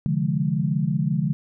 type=tone cluster; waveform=sine; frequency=132.7 / 149.5 / 175.1 / 210.4 Hz; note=C3 / D3 / F3 / G#3; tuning=+25 / +31 / +5 / +23 cents; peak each=-29 / -23 / -25 / -27 dBFS; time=0.06-1.33 s; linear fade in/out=0 ms; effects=none